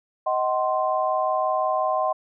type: chord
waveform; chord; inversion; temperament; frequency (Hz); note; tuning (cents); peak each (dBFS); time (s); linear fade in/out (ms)
sine; C diminished; first; just; 627.9 / 753.5 / 1046.5; Eb5 / Gb5 / C6; +16 / +31 / 0; -24 / -25 / -25; 0.26-2.13; 10
effects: none